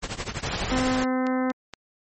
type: noise with tremolo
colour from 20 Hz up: pink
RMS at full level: -28 dBFS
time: 0.02-0.89 s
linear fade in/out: 20 ms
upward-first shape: triangle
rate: 12 Hz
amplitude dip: 95%
type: band-stop noise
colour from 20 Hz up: pink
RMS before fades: -30 dBFS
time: 0.43-1.04 s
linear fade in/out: 0 ms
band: 210 to 320 Hz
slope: 96 dB/octave
type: harmonic tone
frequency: 256.9 Hz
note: C4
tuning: 32 cents flat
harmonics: 1 / 2 / 3 / 4 / 5 / 6 / 7 / 8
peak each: -23 / -29 / -33 / -35 / -37 / -39 / -40 / -41 dBFS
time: 0.71-1.52 s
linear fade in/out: 10 ms
type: click train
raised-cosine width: 0.2 ms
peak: -19 dBFS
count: 5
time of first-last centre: 0.8-1.737 s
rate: 4.27 Hz
effects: MP3 32 kbps